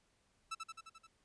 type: tone with echo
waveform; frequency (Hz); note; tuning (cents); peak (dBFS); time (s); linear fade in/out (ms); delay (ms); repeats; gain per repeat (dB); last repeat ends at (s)
sawtooth; 1318.5; E6; 0; -35; 0.51-0.55; 10; 87; 6; -3; 1.072
effects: pink hiss -75 dBFS RMS until 1.24 s + resampled to 22050 Hz